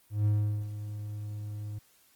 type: tone with ADSR envelope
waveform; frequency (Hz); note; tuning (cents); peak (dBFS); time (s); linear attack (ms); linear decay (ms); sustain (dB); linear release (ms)
triangle; 104.8; G#2; +16; -20; 0.1-1.79; 160; 420; -13; 9
effects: white hiss -64 dBFS RMS until 2.15 s + Opus 24 kbps